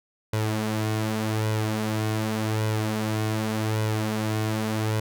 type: tone with flanger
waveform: sawtooth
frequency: 108.6 Hz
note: A2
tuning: 22 cents flat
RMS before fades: -26 dBFS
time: 0.33-5 s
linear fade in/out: 5 ms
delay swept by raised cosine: 2 to 6.5 ms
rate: 0.86 Hz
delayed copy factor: +0.55
effects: none